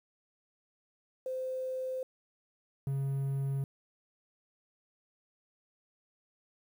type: tone pair in turn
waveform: sine / triangle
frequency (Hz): 517 / 136.94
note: C5 / C#3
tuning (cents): -21 / -21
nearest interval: octave + major seventh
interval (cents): 2300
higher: first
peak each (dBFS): -33 / -28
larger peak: second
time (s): 1.26-2.03 / 2.87-3.64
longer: neither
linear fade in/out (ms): 2
effects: 10-bit